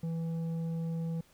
sine tone with tanh clipping, 164.8 Hz, E3, in tune, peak -33 dBFS, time 0.03-1.21 s, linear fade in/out 5 ms, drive 7 dB, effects pink hiss -64 dBFS RMS until 1.33 s

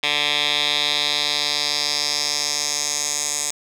10% pulse tone with band-pass filter sweep, 146.83 Hz, D3, in tune, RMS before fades -22 dBFS, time 0.03-3.51 s, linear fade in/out 5 ms, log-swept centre 3100 to 7300 Hz, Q 3.2, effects none

